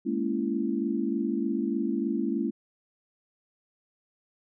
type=chord; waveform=sine; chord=A# half-diminished seventh; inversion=third; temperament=just; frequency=209.8 / 233.1 / 279.7 / 335.6 Hz; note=G#3 / A#3 / C#4 / E4; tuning=+18 / 0 / +16 / +31 cents; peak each=-31 dBFS; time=0.05-2.51 s; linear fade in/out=20 ms; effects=none